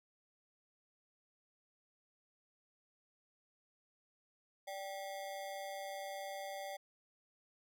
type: ring-modulated tone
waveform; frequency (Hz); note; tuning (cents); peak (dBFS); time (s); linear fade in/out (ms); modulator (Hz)
square; 681; F5; -44; -40; 4.67-6.77; 10; 99.3
effects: none